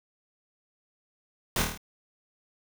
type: noise with echo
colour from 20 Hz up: pink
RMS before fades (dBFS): -27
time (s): 1.56-1.62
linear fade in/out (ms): 2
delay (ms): 26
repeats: 6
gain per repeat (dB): -3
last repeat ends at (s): 1.776
effects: none